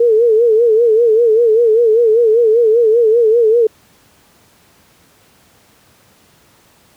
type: tone with vibrato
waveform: sine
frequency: 454.4 Hz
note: A#4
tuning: 44 cents flat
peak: -7 dBFS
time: 0-3.67 s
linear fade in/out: 5 ms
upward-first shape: sine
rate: 5.1 Hz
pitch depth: 100 cents each way
effects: pink hiss -50 dBFS RMS until 6.96 s + high-pass 80 Hz 12 dB/octave